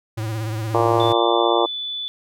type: tone with vibrato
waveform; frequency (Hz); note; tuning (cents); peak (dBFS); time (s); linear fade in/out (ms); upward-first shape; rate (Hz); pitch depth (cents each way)
square; 110; A2; 0; -24; 0.17-1.13; 10; triangle; 17; 74
type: harmonic tone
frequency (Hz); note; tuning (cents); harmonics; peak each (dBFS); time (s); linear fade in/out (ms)
116.54; A#2; 0; 3 / 4 / 5 / 6 / 7 / 8 / 9 / 10; -21 / -22 / -23 / -24 / -24 / -25 / -26 / -26; 0.74-1.66; 5
type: tone with pitch glide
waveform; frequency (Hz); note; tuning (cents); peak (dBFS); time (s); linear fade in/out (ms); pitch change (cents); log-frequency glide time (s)
sine; 3520 to 3478; A7 to A7; 0 to -21; -25; 1-2.08; 0; -21; 1.25-1.76
effects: none